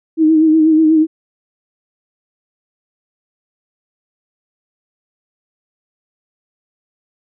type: tone with vibrato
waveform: sine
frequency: 315.5 Hz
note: D#4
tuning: 24 cents sharp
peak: -7 dBFS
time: 0.17-1.07 s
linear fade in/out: 50 ms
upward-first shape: sine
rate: 8.2 Hz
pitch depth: 41 cents each way
effects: none